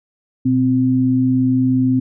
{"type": "tone pair together", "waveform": "sine", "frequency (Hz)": [121.6, 258.6], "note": ["B2", "C4"], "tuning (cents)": [-26, -20], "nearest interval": "octave + minor second", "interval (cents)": 1306, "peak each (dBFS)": [-19, -13], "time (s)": [0.45, 2], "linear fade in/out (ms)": 10, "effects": []}